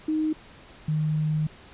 sine tone pair in turn, 311.1 / 154.03 Hz, D#4 / D#3, 0 / -17 cents, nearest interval octave, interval 1217 cents, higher first, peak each -22 dBFS, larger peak neither, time 0.08-0.33 / 0.88-1.47 s, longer second, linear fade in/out 5 ms, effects pink hiss -49 dBFS RMS until 1.73 s + resampled to 8000 Hz

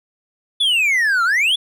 triangle exponential two-way sweep, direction down then up, 3520 to 1326 to 3520 Hz, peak -12 dBFS, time 0.6-1.56 s, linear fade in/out 10 ms, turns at 1.24 s, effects none

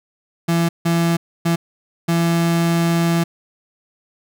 35% pulse tone bursts at uneven times, 168.3 Hz, E3, 36 cents sharp, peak -13 dBFS, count 4, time 0.48-0.69 / 0.85-1.17 / 1.45-1.56 / 2.08-3.24 s, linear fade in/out 10 ms, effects none

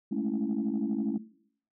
sine chord, A major seventh, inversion third, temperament equal, 207.7 / 220 / 277.2 / 329.6 Hz, G#3 / A3 / C#4 / E4, 0 / 0 / 0 / 0 cents, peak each -32 / -32 / -32 / -35 dBFS, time 0.11-1.18 s, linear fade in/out 10 ms, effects noise-tail reverb RT60 0.6 s tail -17 dB re dry + tanh soft clip ceiling -21 dBFS

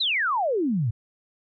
sine exponential sweep, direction down, 4186 to 102.7 Hz, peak -21 dBFS, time 0-0.91 s, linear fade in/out 10 ms, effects none

